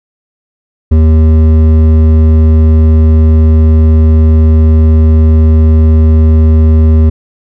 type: tone with hard clipping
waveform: sine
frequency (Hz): 79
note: D#2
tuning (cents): +27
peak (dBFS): -4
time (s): 0.91-7.1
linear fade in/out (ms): 10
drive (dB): 10
effects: none